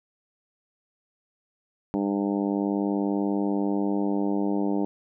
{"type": "harmonic tone", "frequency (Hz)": 100.2, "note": "G2", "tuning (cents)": 38, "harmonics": [2, 3, 4, 5, 6, 7, 8, 9], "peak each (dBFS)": [-27, -26, -32, -36, -38, -39, -39, -40], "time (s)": [1.94, 4.85], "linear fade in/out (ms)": 0, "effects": []}